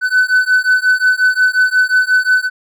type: beating tone pair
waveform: triangle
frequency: 1503 / 1508.6 Hz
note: F#6 / F#6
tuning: +27 / +33 cents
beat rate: 5.6 Hz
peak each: -11 dBFS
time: 0.01-2.5 s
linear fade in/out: 50 ms
effects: none